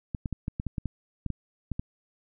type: clicks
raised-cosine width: 5 ms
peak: -18 dBFS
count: 12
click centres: 0.148 / 0.258 / 0.327 / 0.481 / 0.599 / 0.667 / 0.782 / 0.857 / 1.263 / 1.303 / 1.717 / 1.795 s
effects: none